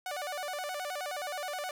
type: tone with vibrato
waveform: sawtooth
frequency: 659.3 Hz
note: E5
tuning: in tune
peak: -31 dBFS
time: 0.06-1.71 s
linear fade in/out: 2 ms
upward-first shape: square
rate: 9.5 Hz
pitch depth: 200 cents each way
effects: none